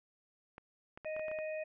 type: clicks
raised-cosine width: 0.5 ms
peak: -33 dBFS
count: 8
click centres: 0.581 / 0.975 / 1.047 / 1.165 / 1.195 / 1.283 / 1.315 / 1.388 s
type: harmonic tone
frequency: 622.3 Hz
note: D#5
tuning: in tune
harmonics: 1 / 3 / 4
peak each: -37 / -51 / -47 dBFS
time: 1.05-1.64 s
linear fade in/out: 10 ms
effects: none